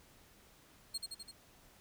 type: tone with echo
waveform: 30% pulse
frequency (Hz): 4248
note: C8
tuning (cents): +25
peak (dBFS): -33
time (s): 0.94-0.98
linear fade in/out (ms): 10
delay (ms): 84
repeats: 4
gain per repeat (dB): -3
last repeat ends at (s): 1.316
effects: pink hiss -63 dBFS RMS until 1.8 s